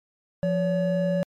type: tone pair together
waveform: triangle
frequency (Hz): 174.61 / 567.3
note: F3 / C#5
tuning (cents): 0 / +40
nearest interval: octave + minor sixth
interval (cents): 2040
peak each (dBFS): -22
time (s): 0.43-1.23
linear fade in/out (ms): 0
effects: MP3 96 kbps